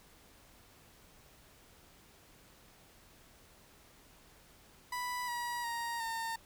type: tone with pitch steps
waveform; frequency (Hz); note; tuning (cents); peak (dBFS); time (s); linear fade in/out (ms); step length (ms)
30% pulse; 987.8 / 961.3 / 935.6 / 910.5; B5 / B5 / A#5 / A#5; 0 / -47 / +6 / -41; -33; 4.92-6.36; 5; 360
effects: pink hiss -61 dBFS RMS until 6.45 s